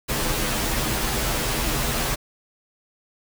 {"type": "noise with comb filter", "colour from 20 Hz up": "pink", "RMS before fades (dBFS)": -24, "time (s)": [0.08, 2.16], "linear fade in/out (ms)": 20, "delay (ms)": 11, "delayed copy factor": -0.95, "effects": []}